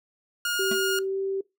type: tone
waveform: sawtooth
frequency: 1426 Hz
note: F6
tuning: 36 cents sharp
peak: -21 dBFS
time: 0.45-0.99 s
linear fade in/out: 2 ms
type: tone with pitch glide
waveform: sine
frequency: 385.5 to 388.4 Hz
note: G4 to G4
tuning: -29 to -16 cents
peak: -25 dBFS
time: 0.59-1.41 s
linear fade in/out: 5 ms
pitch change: +13 cents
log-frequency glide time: 1.08-1.18 s
type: tone with exponential decay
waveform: square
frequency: 220.6 Hz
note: A3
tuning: 5 cents sharp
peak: -27 dBFS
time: 0.71-0.81 s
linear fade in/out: 5 ms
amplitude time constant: 21 ms
effects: noise-tail reverb RT60 0.2 s tail -21 dB re dry